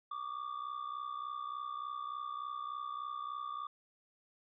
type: ring-modulated tone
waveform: triangle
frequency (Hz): 1172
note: D6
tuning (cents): -4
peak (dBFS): -34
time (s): 0.11-3.67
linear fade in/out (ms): 5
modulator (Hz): 31.7
effects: resampled to 11025 Hz